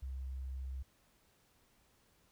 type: tone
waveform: sine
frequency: 65.7 Hz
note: C2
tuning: 8 cents sharp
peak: -39 dBFS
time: 0.02-0.83 s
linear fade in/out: 10 ms
effects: pink hiss -71 dBFS RMS until 2.31 s